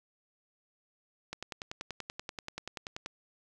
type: click train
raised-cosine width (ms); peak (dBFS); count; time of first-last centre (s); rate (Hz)
0.2; -21; 19; 1.33-3.061; 10.4
effects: none